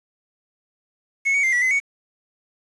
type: tone with pitch steps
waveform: triangle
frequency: 2194 / 2242 / 2094 / 1951 / 2042 / 2230 Hz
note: C#7 / C#7 / C7 / B6 / C7 / C#7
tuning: -18 / +19 / +1 / -22 / -43 / +10 cents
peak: -15 dBFS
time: 1.25-1.802 s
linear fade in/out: 20 ms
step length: 92 ms
effects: resampled to 22050 Hz + 7-bit